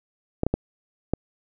clicks, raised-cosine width 2 ms, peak -8 dBFS, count 4, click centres 0.434 / 0.466 / 0.54 / 1.136 s, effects none

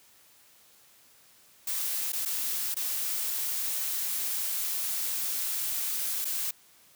blue noise with dropouts, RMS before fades -31 dBFS, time 1.67-6.51 s, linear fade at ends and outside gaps 5 ms, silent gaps 2.122-2.13 / 2.252-2.257 / 2.744-2.765 / 6.246-6.252 s, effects white hiss -59 dBFS RMS until 6.95 s + high-pass 60 Hz 12 dB/octave

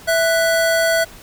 square tone pair together, 659.3 / 1481 Hz, E5 / F#6, 0 / +1 cents, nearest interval octave + major second, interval 1401 cents, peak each -16 / -20 dBFS, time 0.07-1.05 s, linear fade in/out 20 ms, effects pink hiss -41 dBFS RMS until 1.22 s

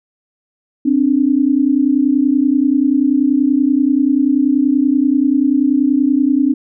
sine tone pair together, 262.9 / 293.3 Hz, C4 / D4, +8 / -2 cents, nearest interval major second, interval 190 cents, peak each -13 dBFS, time 0.85-6.54 s, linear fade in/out 10 ms, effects none

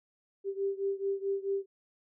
sine beating tone pair, 392 / 396.6 Hz, G4 / G4, 0 / +20 cents, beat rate 4.6 Hz, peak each -32 / -34 dBFS, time 0.44-1.66 s, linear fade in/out 50 ms, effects none

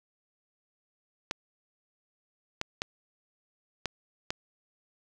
clicks, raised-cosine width 0.2 ms, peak -13 dBFS, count 5, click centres 1.311 / 2.614 / 2.819 / 3.857 / 4.305 s, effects none

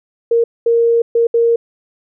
sine tone bursts at uneven times, 465.4 Hz, A#4, 3 cents flat, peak -9 dBFS, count 4, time 0.31-0.44 / 0.66-1.02 / 1.15-1.27 / 1.34-1.56 s, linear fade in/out 5 ms, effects none

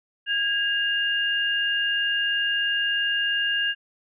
sine tone pair together, 1640 / 2817 Hz, G#6 / F7, -22 / +14 cents, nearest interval major sixth, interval 936 cents, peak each -24 dBFS, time 0.26-3.75 s, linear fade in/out 50 ms, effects none

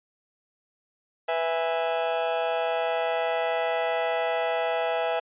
40% pulse chord, E major, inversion second, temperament just, 494.4 / 659.3 / 824.1 Hz, B4 / E5 / G#5, +2 / 0 / -14 cents, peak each -29 / -26 / -29 dBFS, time 1.28-5.2 s, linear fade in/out 10 ms, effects resampled to 8000 Hz

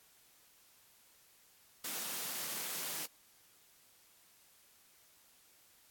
white high-pass noise, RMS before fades -40 dBFS, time 1.84-3.06 s, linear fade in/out 5 ms, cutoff 130 Hz, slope 96 dB/octave, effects white hiss -65 dBFS RMS until 5.9 s + AAC 64 kbps

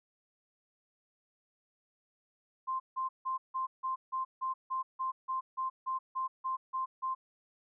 sine tone bursts, 1046.5 Hz, C6, in tune, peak -31 dBFS, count 16, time 2.67-7.15 s, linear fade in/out 20 ms, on 130 ms, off 160 ms, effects none

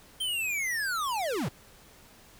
square linear sweep, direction down, 3162 to 92.5 Hz, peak -29 dBFS, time 0.2-1.49 s, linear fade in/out 10 ms, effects pink hiss -55 dBFS RMS until 2.39 s

